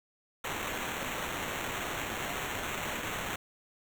blue noise with sample-and-hold, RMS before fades -36 dBFS, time 0.44-3.36 s, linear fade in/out 5 ms, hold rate 4900 Hz, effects none

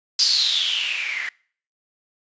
violet noise with low-pass filter sweep, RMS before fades -22 dBFS, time 0.19-1.29 s, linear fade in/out 2 ms, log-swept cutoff 4900 to 1900 Hz, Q 9.4, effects noise-tail reverb RT60 0.5 s tail -25 dB re dry + resampled to 16000 Hz

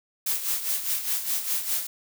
blue noise with tremolo, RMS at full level -25 dBFS, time 0.26-1.87 s, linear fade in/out 5 ms, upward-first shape sine, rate 4.9 Hz, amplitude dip 65%, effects none

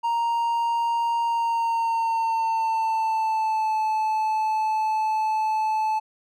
triangle tone with pitch glide, 932.3 to 869.9 Hz, A#5 to A5, 0 to -20 cents, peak -19 dBFS, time 0.03-6 s, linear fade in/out 20 ms, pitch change -120 cents, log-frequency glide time 1.23-3.77 s, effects none

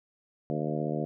harmonic tone with a mistuned harmonic, 75.9 Hz, D#2, 42 cents flat, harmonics 2 / 3 / 4 / 5 / 6 / 7 / 8 / 9, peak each -33 / -35 / -36 / -37 / -38 / -38 / -39 / -40 dBFS, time 0.5-1.05 s, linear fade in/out 0 ms, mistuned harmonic 9, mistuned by +18 cents, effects none

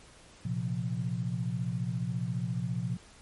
sine chord, Bb suspended second, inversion none, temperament just, 116.54 / 131.11 / 174.81 Hz, Bb2 / C3 / F3, 0 / +4 / +2 cents, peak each -34 dBFS, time 0.45-2.97 s, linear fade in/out 5 ms, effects pink hiss -55 dBFS RMS until 3.21 s + MP3 48 kbps

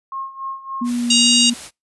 sine tone with tremolo, 1076 Hz, C6, 48 cents sharp, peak -23 dBFS, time 0.12-0.9 s, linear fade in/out 2 ms, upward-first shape sine, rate 3.5 Hz, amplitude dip 80%
sine tone with vibrato, 240 Hz, B3, 49 cents flat, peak -18 dBFS, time 0.81-1.54 s, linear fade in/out 10 ms, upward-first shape sine, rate 2.3 Hz, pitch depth 13 cents each way
white noise, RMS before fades -34 dBFS, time 0.84-1.71 s, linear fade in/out 50 ms
harmonic tone, 943 Hz, A#5, 20 cents sharp, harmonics 3 / 4 / 5 / 6 / 7 / 8 / 9, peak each -16 / -18 / -19 / -25 / -21 / -22 / -23 dBFS, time 1.1-1.5 s, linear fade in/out 5 ms
effects noise-tail reverb RT60 0.2 s tail -26 dB re dry + resampled to 24000 Hz

